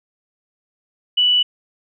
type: tone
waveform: sine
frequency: 2960 Hz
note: F#7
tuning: in tune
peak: -12 dBFS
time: 1.17-1.43 s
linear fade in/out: 10 ms
effects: none